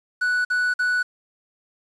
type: tone bursts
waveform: triangle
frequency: 1480 Hz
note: F#6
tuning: in tune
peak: -17 dBFS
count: 3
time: 0.21-1.03 s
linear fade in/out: 10 ms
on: 240 ms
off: 50 ms
effects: resampled to 22050 Hz + 8-bit